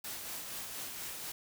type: noise with tremolo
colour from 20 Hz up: white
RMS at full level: -41 dBFS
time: 0.04-1.32 s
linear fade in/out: 5 ms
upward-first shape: sine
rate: 4.2 Hz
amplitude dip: 30%
effects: none